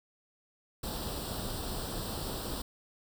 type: noise with comb filter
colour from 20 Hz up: pink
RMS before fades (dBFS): -37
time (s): 0.83-2.62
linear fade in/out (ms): 5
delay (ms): 0.23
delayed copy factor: +0.75
effects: none